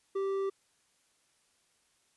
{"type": "tone with hard clipping", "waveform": "sine", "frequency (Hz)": 390, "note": "G4", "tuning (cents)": -9, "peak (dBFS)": -31, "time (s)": [0.15, 0.5], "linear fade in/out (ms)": 10, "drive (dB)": 6, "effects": ["white hiss -71 dBFS RMS until 2.16 s", "resampled to 24000 Hz"]}